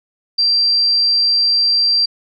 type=tone; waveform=sine; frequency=4714 Hz; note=D8; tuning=6 cents sharp; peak=-11 dBFS; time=0.38-2.06 s; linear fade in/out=10 ms; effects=none